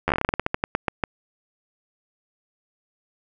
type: slowing click train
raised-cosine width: 0.5 ms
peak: -6 dBFS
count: 18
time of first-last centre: 0.08-1.038 s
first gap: 11 ms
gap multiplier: 1.18
effects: none